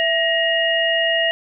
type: tone cluster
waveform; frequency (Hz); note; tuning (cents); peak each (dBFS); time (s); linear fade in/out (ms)
sine; 662 / 1889 / 2856; E5 / A#6 / F7; +7 / +22 / +38; -20; 0-1.31; 0
effects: none